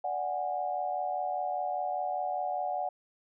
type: tone cluster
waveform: sine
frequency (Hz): 586 / 736 / 821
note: D5 / F#5 / G#5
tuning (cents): -4 / -9 / -20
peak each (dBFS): -37 / -31 / -38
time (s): 0.04-2.89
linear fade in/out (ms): 5
effects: none